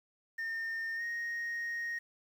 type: tone with pitch glide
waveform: sine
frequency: 1819 to 1866.9 Hz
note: A#6 to A#6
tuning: -43 to +2 cents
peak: -32 dBFS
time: 0.38-1.99 s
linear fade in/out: 10 ms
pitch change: +45 cents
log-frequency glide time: 0.96-1.02 s
effects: tanh soft clip ceiling -33 dBFS + 10-bit